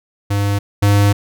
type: tone pair in turn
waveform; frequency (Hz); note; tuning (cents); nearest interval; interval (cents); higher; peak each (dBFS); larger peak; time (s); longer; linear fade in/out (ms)
square; 101 / 101.59; G#2 / G#2; -48 / -38; unison; 10; second; -15 / -10; second; 0.3-0.59 / 0.82-1.13; second; 10
effects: none